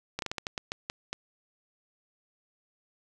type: slowing click train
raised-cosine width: 0.2 ms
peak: -15 dBFS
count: 10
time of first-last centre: 0.19-1.13 s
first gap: 32 ms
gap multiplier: 1.28
effects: none